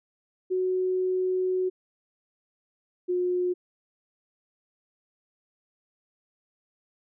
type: tone pair in turn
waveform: sine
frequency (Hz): 370 / 359.7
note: F#4 / F#4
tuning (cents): 0 / -49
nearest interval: unison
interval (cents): 49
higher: first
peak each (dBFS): -23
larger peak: neither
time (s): 0.5-1.7 / 3.08-3.54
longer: first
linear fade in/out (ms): 20
effects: none